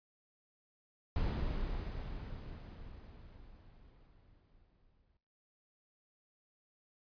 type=noise with exponential decay; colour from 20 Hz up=brown; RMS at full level=-33 dBFS; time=1.16-5.17 s; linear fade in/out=1 ms; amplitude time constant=870 ms; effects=noise-tail reverb RT60 0.6 s tail -20 dB re dry + resampled to 11025 Hz